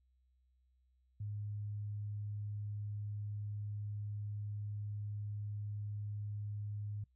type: tone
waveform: sine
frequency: 103.83 Hz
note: G#2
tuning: in tune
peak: -39 dBFS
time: 1.2-7.04 s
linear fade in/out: 5 ms
effects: noise-tail reverb RT60 0.1 s tail -22 dB re dry + added 63 Hz sine -70 dBFS peak until 7.15 s